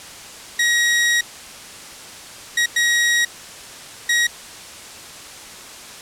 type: tone bursts at uneven times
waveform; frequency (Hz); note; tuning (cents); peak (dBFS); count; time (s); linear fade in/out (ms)
sawtooth; 1898; A#6; +31; -11; 4; 0.59-1.21 / 2.57-2.66 / 2.76-3.25 / 4.09-4.27; 5
effects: white hiss -37 dBFS RMS until 6.01 s + low-pass 9000 Hz 12 dB/octave